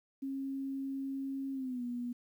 sine tone with pitch glide, 271 to 242.8 Hz, C#4 to B3, -39 to -29 cents, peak -35 dBFS, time 0.22-2.13 s, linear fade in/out 10 ms, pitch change -190 cents, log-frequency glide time 1.53-1.83 s, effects 11-bit

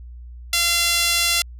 sawtooth tone with high-pass filter, 686 Hz, F5, 31 cents flat, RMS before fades -19 dBFS, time 0.53-1.42 s, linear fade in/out 2 ms, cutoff 3000 Hz, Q 1, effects added 60 Hz sine -35 dBFS peak until 1.59 s + resampled to 32000 Hz

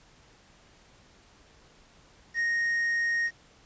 triangle tone with quantisation, 1863 Hz, A#6, 2 cents flat, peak -23 dBFS, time 2.34-3.31 s, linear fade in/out 50 ms, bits 8, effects pink hiss -58 dBFS RMS until 3.65 s + resampled to 16000 Hz

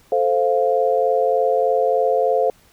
sine chord, F major, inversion first, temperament equal, 440 / 523.3 / 698.5 Hz, A4 / C5 / F5, 0 / 0 / 0 cents, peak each -20 / -18 / -20 dBFS, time 0.12-2.5 s, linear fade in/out 2 ms, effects pink hiss -54 dBFS RMS until 2.72 s

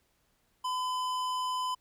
sine tone with tanh clipping, 1011 Hz, B5, 40 cents sharp, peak -32 dBFS, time 0.64-1.75 s, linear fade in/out 10 ms, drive 17 dB, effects pink hiss -72 dBFS RMS until 1.8 s

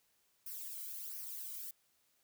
violet noise with flanger, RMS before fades -45 dBFS, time 0.46-1.71 s, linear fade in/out 5 ms, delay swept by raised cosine 0.26 to 1.14 ms, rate 1.4 Hz, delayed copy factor -0.65, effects white hiss -75 dBFS RMS until 2.23 s

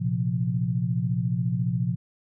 sine chord, Bb suspended second, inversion none, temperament equal, 116.54 / 130.81 / 174.61 Hz, Bb2 / C3 / F3, 0 / 0 / 0 cents, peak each -27 dBFS, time 0-1.96 s, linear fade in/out 20 ms, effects none

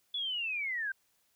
sine linear sweep, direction down, 3453 to 1538 Hz, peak -32 dBFS, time 0.14-0.92 s, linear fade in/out 5 ms, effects white hiss -73 dBFS RMS until 1.35 s

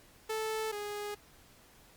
sawtooth tone pair in turn, 438.3 / 413.7 Hz, A4 / G#4, -7 / -7 cents, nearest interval minor second, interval 100 cents, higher first, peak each -29 / -33 dBFS, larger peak first, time 0.29-0.72 / 0.72-1.15 s, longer neither, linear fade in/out 10 ms, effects pink hiss -60 dBFS RMS until 1.96 s + Opus 48 kbps

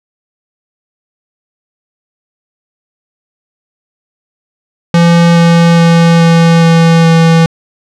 square tone with pitch steps, 170 / 168.92 / 167.85 / 166.79 / 165.73 / 164.68 Hz, F3 / E3 / E3 / E3 / E3 / E3, -46 / +43 / +32 / +21 / +10 / -1 cents, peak -4 dBFS, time 4.94-7.46 s, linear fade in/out 2 ms, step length 420 ms, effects low-pass 6000 Hz 12 dB/octave

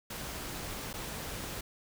pink noise with dropouts, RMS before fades -40 dBFS, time 0.1-1.61 s, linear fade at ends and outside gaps 5 ms, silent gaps 0.931-0.938 s, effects none

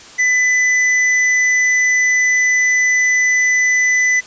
sine tone with hard clipping, 2000 Hz, B6, 21 cents sharp, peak -13 dBFS, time 0.18-4.21 s, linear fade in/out 20 ms, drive 12 dB, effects white hiss -38 dBFS RMS until 4.26 s + resampled to 16000 Hz

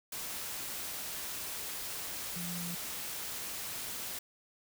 sine tone in noise, 174.2 Hz, F3, 4 cents flat, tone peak -39 dBFS, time 2.36-2.75 s, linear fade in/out 5 ms, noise white, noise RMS -40 dBFS, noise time 0.12-4.19 s, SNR -2 dB, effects none

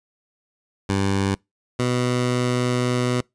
15% pulse tone pair in turn, 98 / 124.01 Hz, G2 / B2, 0 / +8 cents, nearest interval major third, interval 408 cents, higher second, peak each -13 dBFS, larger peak neither, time 0.89-1.35 / 1.79-3.21 s, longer second, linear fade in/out 5 ms, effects noise-tail reverb RT60 0.2 s tail -26 dB re dry + resampled to 22050 Hz

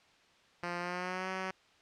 5% pulse tone with pitch glide, 174.61 to 188.23 Hz, F3 to F#3, 0 to +30 cents, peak -24 dBFS, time 0.63-1.51 s, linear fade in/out 2 ms, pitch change +130 cents, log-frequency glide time 0.78-1.29 s, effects white hiss -64 dBFS RMS until 1.81 s + low-pass 4000 Hz 12 dB/octave

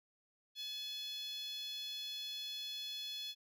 10% pulse tone with high-pass filter, 853 Hz, G#5, 46 cents sharp, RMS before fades -44 dBFS, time 0.55-3.35 s, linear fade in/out 50 ms, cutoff 3600 Hz, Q 6.1, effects none

